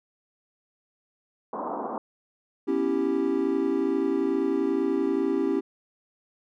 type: band-pass noise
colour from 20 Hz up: white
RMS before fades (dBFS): -32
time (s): 1.53-1.98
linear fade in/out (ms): 2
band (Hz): 200 to 1100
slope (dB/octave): 48
type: chord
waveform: triangle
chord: C# half-diminished seventh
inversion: third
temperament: equal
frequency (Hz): 246.9 / 277.2 / 329.6 / 392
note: B3 / C#4 / E4 / G4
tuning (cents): 0 / 0 / 0 / 0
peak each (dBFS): -31 / -25 / -26 / -25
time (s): 2.67-5.61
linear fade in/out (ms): 20
effects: none

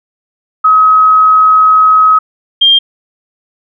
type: tone pair in turn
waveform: sine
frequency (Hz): 1273 / 3197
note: D#6 / G7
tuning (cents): +39 / +33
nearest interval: octave + major third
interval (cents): 1594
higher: second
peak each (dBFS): -3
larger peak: neither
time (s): 0.64-2.19 / 2.61-2.79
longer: first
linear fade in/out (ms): 10
effects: none

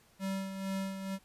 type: tone with tremolo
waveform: square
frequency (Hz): 193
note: G3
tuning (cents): -27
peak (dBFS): -33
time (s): 0.19-1.19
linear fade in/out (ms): 50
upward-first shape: sine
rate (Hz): 2.2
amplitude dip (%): 55
effects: pink hiss -65 dBFS RMS until 1.24 s + resampled to 32000 Hz

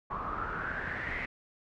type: noise with low-pass filter sweep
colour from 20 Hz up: pink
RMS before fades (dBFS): -36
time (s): 0.1-1.26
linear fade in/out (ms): 10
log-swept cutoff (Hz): 1100 to 2100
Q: 7.8
effects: none

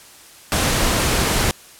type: noise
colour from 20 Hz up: pink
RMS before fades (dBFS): -18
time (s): 0.52-1.51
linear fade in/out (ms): 0
effects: white hiss -44 dBFS RMS until 1.79 s + low-pass 12000 Hz 12 dB/octave

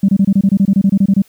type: tone bursts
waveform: sine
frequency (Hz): 196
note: G3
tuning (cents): 0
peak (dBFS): -6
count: 15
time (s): 0.03-1.22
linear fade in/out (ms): 5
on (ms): 56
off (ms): 25
effects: tanh soft clip ceiling -2 dBFS + white hiss -51 dBFS RMS until 1.28 s

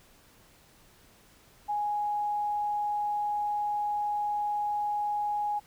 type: tone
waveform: sine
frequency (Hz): 830.6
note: G#5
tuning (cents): 0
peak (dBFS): -27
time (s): 1.68-5.6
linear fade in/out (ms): 20
effects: pink hiss -59 dBFS RMS until 5.66 s

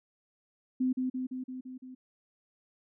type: tone with echo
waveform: sine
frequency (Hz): 256.4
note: C4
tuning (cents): -35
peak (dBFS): -25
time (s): 0.8-0.93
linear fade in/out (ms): 10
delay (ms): 170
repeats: 6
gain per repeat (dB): -3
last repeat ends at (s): 1.95
effects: none

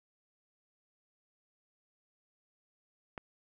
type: click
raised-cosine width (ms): 0.5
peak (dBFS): -25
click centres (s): 3.178
effects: none

